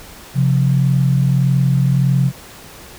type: tone pair together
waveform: sine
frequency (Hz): 134.36 / 176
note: C3 / F3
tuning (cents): +46 / +14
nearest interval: perfect fourth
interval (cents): 468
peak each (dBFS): -12 / -18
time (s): 0.34-2.32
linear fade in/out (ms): 50
effects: pink hiss -38 dBFS RMS until 2.98 s